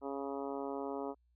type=harmonic tone; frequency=138.59 Hz; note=C#3; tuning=in tune; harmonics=2 / 3 / 4 / 5 / 6 / 7 / 8 / 9; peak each=-42 / -41 / -45 / -46 / -48 / -48 / -54 / -52 dBFS; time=0.01-1.15 s; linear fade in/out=50 ms; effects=added 60 Hz sine -69 dBFS peak until 1.35 s